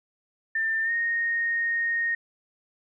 sine tone with pitch glide, 1791 to 1856.3 Hz, A6 to A#6, +30 to -8 cents, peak -23 dBFS, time 0.55-2.15 s, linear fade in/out 5 ms, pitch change +62 cents, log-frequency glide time 0.84-0.91 s, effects none

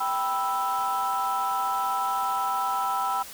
sine chord, E minor, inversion first, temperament equal, 784 / 987.8 / 1318.5 Hz, G5 / B5 / E6, 0 / 0 / 0 cents, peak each -27 dBFS, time 0-3.23 s, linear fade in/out 10 ms, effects tanh soft clip ceiling -19 dBFS + white hiss -42 dBFS RMS until 3.33 s

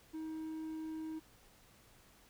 triangle tone, 316.4 Hz, D#4, 29 cents sharp, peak -38 dBFS, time 0.13-1.2 s, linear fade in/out 20 ms, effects pink hiss -64 dBFS RMS until 2.29 s

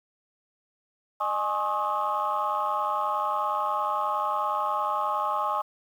sine tone cluster, 610 / 835 / 1077 / 1174 / 1265 Hz, D#5 / G#5 / C6 / D6 / D#6, -34 / +9 / +50 / -1 / +28 cents, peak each -33 / -29 / -28 / -34 / -30 dBFS, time 1.2-5.62 s, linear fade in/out 10 ms, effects tanh soft clip ceiling -17 dBFS + 9-bit

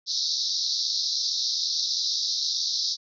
pink band-pass noise, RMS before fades -27 dBFS, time 0.06-2.97 s, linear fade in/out 50 ms, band 3800 to 5800 Hz, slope 96 dB/octave, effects none

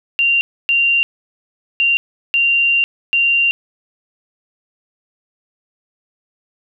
sine tone bursts at uneven times, 2772 Hz, F7, 14 cents flat, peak -11 dBFS, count 5, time 0.19-0.41 / 0.69-1.03 / 1.8-1.97 / 2.34-2.84 / 3.13-3.51 s, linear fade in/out 0 ms, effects none

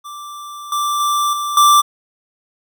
square tone with level steps, 1174.7 Hz, D6, in tune, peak -30 / -17 / -15 / -20 / -8 dBFS, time 0.04-1.82 s, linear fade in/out 20 ms, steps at 0.72 / 1 / 1.33 / 1.57 s, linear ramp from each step 2 ms, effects none

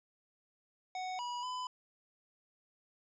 square tone with pitch steps, 742 / 972 / 1004 Hz, F#5 / B5 / B5, +5 / -28 / +28 cents, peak -38 dBFS, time 0.95-1.67 s, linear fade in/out 2 ms, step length 240 ms, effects resampled to 16000 Hz

